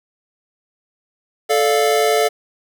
square chord, D minor, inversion second, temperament equal with one note detuned, 438.2 / 587.3 / 698.5 Hz, A4 / D5 / F5, -7 / 0 / 0 cents, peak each -17 / -21 / -19 dBFS, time 1.49-2.29 s, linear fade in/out 20 ms, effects 8-bit

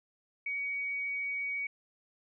sine tone, 2253 Hz, C#7, 28 cents sharp, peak -32 dBFS, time 0.46-1.67 s, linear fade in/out 5 ms, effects none

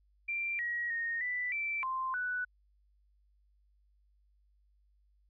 sine tone with pitch steps, 2363 / 1903 / 1854 / 1981 / 2334 / 1045 / 1485 Hz, D7 / A#6 / A#6 / B6 / D7 / C6 / F#6, +10 / +35 / -10 / +5 / -11 / -2 / +6 cents, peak -32 dBFS, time 0.28-2.45 s, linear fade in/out 10 ms, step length 310 ms, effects added 50 Hz sine -66 dBFS peak until 5.29 s

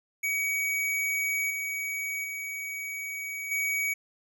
square tone with level steps, 2261 Hz, C#7, 34 cents sharp, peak -27 / -31 / -34 / -27 dBFS, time 0.23-3.94 s, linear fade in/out 10 ms, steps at 1.5 / 2.24 / 3.51 s, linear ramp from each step 5 ms, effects none

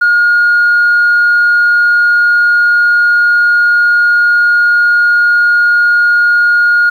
sine tone, 1429 Hz, F6, 39 cents sharp, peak -4 dBFS, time 0.01-6.9 s, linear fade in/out 10 ms, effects tanh soft clip ceiling -3 dBFS + 7-bit

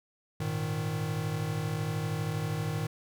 square chord, Ab suspended second, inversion none, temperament equal, 103.83 / 116.54 / 155.56 Hz, Ab2 / Bb2 / Eb3, 0 / 0 / 0 cents, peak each -37 / -37 / -33 dBFS, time 0.4-2.87 s, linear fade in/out 5 ms, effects none

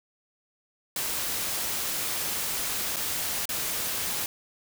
white noise with dropouts, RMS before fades -30 dBFS, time 0.96-4.26 s, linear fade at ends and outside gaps 2 ms, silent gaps 2.961-2.966 / 3.455-3.491 s, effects none

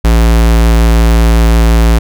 square tone, 56.6 Hz, A1, 50 cents sharp, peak -5 dBFS, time 0.04-1.99 s, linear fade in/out 10 ms, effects none

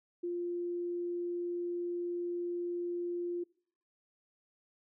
sine tone, 349.2 Hz, F4, in tune, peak -33 dBFS, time 0.23-3.44 s, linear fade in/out 10 ms, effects noise-tail reverb RT60 0.6 s tail -25 dB re dry

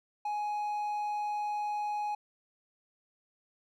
triangle tone, 835 Hz, G#5, 9 cents sharp, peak -29 dBFS, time 0.25-2.15 s, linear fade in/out 5 ms, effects none

